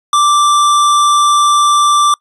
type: tone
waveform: square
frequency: 1174.7 Hz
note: D6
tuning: in tune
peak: -8 dBFS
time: 0.13-2.14 s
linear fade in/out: 2 ms
effects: noise-tail reverb RT60 0.1 s tail -25 dB re dry + resampled to 24000 Hz